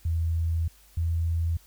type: tone pair in turn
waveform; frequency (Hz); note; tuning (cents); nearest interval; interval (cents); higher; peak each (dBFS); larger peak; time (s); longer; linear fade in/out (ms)
sine; 82.41 / 83.13; E2 / E2; 0 / +15; unison; 15; second; -23; neither; 0.05-0.68 / 0.97-1.57; first; 5
effects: added 50 Hz sine -57 dBFS peak until 1.66 s + white hiss -58 dBFS RMS until 1.66 s